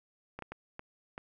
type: clicks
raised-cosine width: 0.5 ms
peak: -26 dBFS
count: 5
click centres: 0.39 / 0.423 / 0.52 / 0.794 / 1.179 s
effects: none